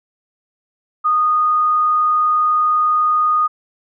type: tone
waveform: sine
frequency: 1234 Hz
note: D#6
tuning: 15 cents flat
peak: -12 dBFS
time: 1.04-3.48 s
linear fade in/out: 20 ms
effects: none